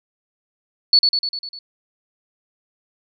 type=tone with echo; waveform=sine; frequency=4435 Hz; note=C#8; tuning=in tune; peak=-8 dBFS; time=0.93-0.99 s; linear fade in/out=2 ms; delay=100 ms; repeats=6; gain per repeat=-4 dB; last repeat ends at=1.59 s; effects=none